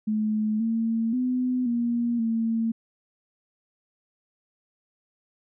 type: tone with pitch steps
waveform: sine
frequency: 214.9 / 226.6 / 252 / 236.9 / 226.6 Hz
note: A3 / A#3 / B3 / A#3 / A#3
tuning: -41 / -49 / +35 / +28 / -49 cents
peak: -22 dBFS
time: 0.07-2.72 s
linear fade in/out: 10 ms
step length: 530 ms
effects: none